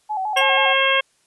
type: tone with vibrato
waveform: sine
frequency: 804 Hz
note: G5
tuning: 44 cents sharp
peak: -21 dBFS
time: 0.09-0.74 s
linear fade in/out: 20 ms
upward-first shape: square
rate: 6.2 Hz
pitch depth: 100 cents each way
type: harmonic tone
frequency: 539 Hz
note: C#5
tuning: 49 cents flat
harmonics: 1 / 2 / 3 / 4 / 5 / 6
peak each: -22 / -22 / -22 / -22 / -22 / -22 dBFS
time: 0.36-1.01 s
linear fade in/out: 10 ms
type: tone with exponential decay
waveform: sawtooth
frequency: 2834 Hz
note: F7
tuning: 25 cents sharp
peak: -17 dBFS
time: 0.37-0.46 s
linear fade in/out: 2 ms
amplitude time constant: 18 ms
effects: white hiss -62 dBFS RMS until 1.26 s + resampled to 24000 Hz